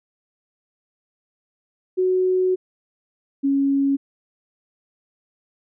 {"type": "tone pair in turn", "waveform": "sine", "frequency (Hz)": [370, 276.5], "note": ["F#4", "C#4"], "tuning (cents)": [0, -4], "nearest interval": "perfect fourth", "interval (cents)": 504, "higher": "first", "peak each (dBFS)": -16, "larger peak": "neither", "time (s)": [[1.97, 2.56], [3.43, 3.97]], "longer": "first", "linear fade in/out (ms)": 20, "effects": []}